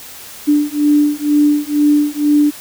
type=beating tone pair; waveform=sine; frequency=293.7 / 295.8 Hz; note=D4 / D4; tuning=0 / +13 cents; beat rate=2.1 Hz; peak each=-13 dBFS; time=0.47-2.51 s; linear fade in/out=20 ms; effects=white hiss -34 dBFS RMS until 2.6 s